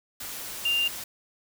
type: tone in noise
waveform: sine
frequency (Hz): 2794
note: F7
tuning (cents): 0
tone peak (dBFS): -22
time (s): 0.65-0.88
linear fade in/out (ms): 5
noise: white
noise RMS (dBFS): -37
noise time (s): 0.2-1.04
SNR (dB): +12
effects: none